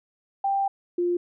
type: tone pair in turn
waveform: sine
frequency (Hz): 788 / 351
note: G5 / F4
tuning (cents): +9 / +9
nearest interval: octave + major second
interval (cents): 1400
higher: first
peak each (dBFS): -21 / -21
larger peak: neither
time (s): 0.44-0.68 / 0.98-1.17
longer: first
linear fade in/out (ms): 5
effects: none